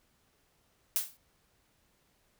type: noise with exponential decay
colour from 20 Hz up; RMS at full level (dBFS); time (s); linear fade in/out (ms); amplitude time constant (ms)
blue; -26; 0.96-1.17; 0; 44
effects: pink hiss -71 dBFS RMS until 2.39 s